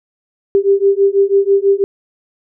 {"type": "beating tone pair", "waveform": "sine", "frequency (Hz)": [392.7, 398.8], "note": ["G4", "G4"], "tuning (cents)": [3, 30], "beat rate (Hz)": 6.1, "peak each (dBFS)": -12, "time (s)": [0.55, 1.84], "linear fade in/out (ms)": 0, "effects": []}